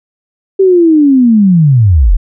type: linear sweep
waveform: sine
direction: down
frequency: 392 to 32.7 Hz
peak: -3 dBFS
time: 0.59-2.17 s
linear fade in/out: 10 ms
effects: none